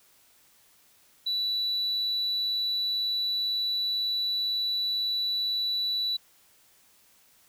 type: tone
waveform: sine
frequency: 3951 Hz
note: B7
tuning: in tune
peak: -24 dBFS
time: 1.26-6.17 s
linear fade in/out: 10 ms
effects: tanh soft clip ceiling -23 dBFS + white hiss -61 dBFS RMS until 7.48 s